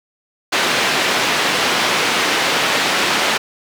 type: band-pass noise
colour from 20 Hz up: white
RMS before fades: -17 dBFS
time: 0.52-3.38 s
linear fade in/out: 10 ms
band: 200 to 3200 Hz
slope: 12 dB/octave
effects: none